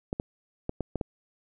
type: clicks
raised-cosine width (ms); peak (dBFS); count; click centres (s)
2; -16; 6; 0.129 / 0.199 / 0.694 / 0.807 / 0.957 / 1.012
effects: none